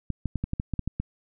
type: clicks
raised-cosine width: 5 ms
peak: -15 dBFS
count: 10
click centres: 0.103 / 0.257 / 0.357 / 0.44 / 0.534 / 0.599 / 0.737 / 0.793 / 0.876 / 1 s
effects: none